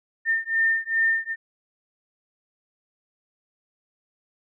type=beating tone pair; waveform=sine; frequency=1808 / 1810.5 Hz; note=A6 / A6; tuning=+47 / +49 cents; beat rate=2.5 Hz; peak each=-23 dBFS; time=0.25-1.36 s; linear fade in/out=50 ms; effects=none